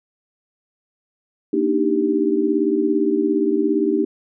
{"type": "chord", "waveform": "sine", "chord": "Eb major seventh", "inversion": "second", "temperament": "equal", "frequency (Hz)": [233.1, 293.7, 311.1, 392], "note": ["Bb3", "D4", "Eb4", "G4"], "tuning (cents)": [0, 0, 0, 0], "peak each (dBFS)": [-25, -22, -20, -20], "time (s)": [1.53, 4.05], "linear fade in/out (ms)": 5, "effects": []}